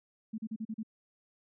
sine tone bursts, 220 Hz, A3, in tune, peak -34 dBFS, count 6, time 0.33-0.832 s, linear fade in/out 10 ms, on 52 ms, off 38 ms, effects none

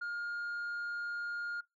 sine tone, 1417 Hz, F6, 25 cents sharp, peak -33 dBFS, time 0.01-1.61 s, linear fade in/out 10 ms, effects noise-tail reverb RT60 0.2 s tail -24 dB re dry + tanh soft clip ceiling -35 dBFS

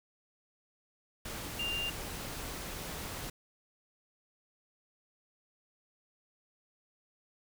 sine tone in noise, 2794 Hz, F7, in tune, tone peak -33 dBFS, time 1.59-1.9 s, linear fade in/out 5 ms, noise pink, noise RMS -41 dBFS, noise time 1.25-3.3 s, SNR +5 dB, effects none

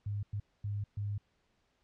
sine tone bursts at uneven times, 102.4 Hz, G#2, 24 cents flat, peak -33 dBFS, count 4, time 0.06-0.23 / 0.33-0.4 / 0.64-0.84 / 0.97-1.18 s, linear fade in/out 5 ms, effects pink hiss -75 dBFS RMS until 1.83 s + low-pass 5000 Hz 12 dB/octave

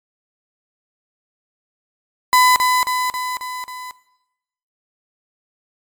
35% pulse tone with echo, 1004 Hz, B5, 28 cents sharp, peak -8 dBFS, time 2.33-2.56 s, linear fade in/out 0 ms, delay 270 ms, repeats 5, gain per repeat -4 dB, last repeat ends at 3.91 s, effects noise-tail reverb RT60 0.9 s tail -18 dB re dry + MP3 96 kbps

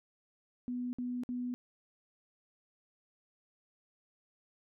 sine tone bursts, 246.9 Hz, B3, in tune, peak -34 dBFS, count 3, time 0.68-1.54 s, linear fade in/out 0 ms, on 250 ms, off 55 ms, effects none

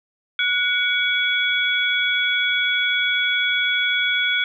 sine tone cluster, 1466 / 2256 / 3373 Hz, F#6 / C#7 / G#7, -16 / +30 / +26 cents, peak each -22 dBFS, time 0.39-4.44 s, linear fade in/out 2 ms, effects none

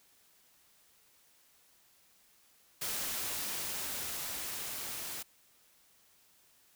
white noise with level ramp, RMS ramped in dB -36 to -41 dBFS, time 2.81-5.23 s, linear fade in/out 10 ms, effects white hiss -66 dBFS RMS until 6.75 s

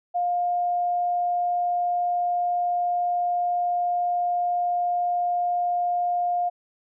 sine tone, 707 Hz, F5, 21 cents sharp, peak -21 dBFS, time 0.14-6.5 s, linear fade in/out 20 ms, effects none

